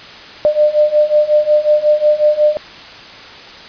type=beating tone pair; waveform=sine; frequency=598 / 603.5 Hz; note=D5 / D5; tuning=+31 / +47 cents; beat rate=5.5 Hz; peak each=-13 / -11 dBFS; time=0.45-2.57 s; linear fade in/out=0 ms; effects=white hiss -34 dBFS RMS until 3.68 s + resampled to 11025 Hz